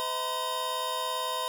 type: tone cluster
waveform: square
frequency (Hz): 507 / 637 / 944 / 1022 / 3697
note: B4 / D#5 / A#5 / C6 / A#7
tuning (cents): +45 / +41 / +22 / -41 / -15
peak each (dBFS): -39 / -39 / -39 / -33 / -38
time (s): 0-1.48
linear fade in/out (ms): 0
effects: 10-bit